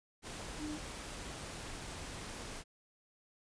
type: tone in noise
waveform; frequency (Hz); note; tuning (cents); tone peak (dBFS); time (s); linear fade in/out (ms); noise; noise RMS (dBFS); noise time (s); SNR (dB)
sine; 302.2; D4; +50; -39; 0.58-0.79; 50; pink; -45; 0.22-2.64; +3
effects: resampled to 22050 Hz